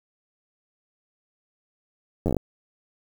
slowing click train, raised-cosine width 2 ms, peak -11 dBFS, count 8, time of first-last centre 2.26-2.367 s, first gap 10 ms, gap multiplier 1.14, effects 7-bit

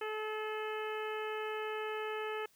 harmonic tone with a mistuned harmonic, 431.4 Hz, A4, 34 cents flat, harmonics 1 / 2 / 3 / 4 / 5 / 6 / 7, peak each -38 / -44 / -44 / -46 / -50 / -48 / -51 dBFS, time 0.01-2.46 s, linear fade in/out 5 ms, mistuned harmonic 5, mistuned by -18 cents, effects white hiss -68 dBFS RMS until 2.55 s

